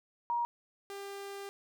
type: tone pair in turn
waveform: sine / sawtooth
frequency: 948 / 397.9 Hz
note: A#5 / G4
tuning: +29 / +26 cents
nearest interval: octave + minor third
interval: 1503 cents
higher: first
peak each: -29 / -37 dBFS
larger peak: first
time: 0.3-0.45 / 0.9-1.49 s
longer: second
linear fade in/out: 0 ms
effects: none